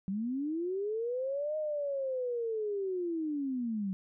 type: linear two-way sweep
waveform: sine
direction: up then down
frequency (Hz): 185 to 622.3 to 185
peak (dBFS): -31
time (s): 0.08-3.93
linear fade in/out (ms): 0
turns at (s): 1.57
effects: none